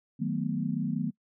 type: chord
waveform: sine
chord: B dominant seventh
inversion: first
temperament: equal with one note detuned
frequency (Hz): 155.56 / 185 / 221.3 / 246.9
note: D#3 / F#3 / A3 / B3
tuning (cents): 0 / 0 / +10 / 0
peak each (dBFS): -33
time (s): 0.19-1.11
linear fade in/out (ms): 20
effects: noise-tail reverb RT60 0.1 s tail -24 dB re dry